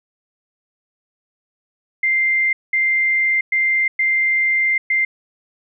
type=tone bursts at uneven times; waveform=sine; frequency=2093 Hz; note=C7; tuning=in tune; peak=-14 dBFS; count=5; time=2.03-2.53 / 2.73-3.41 / 3.52-3.88 / 3.99-4.78 / 4.9-5.05 s; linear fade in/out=5 ms; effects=none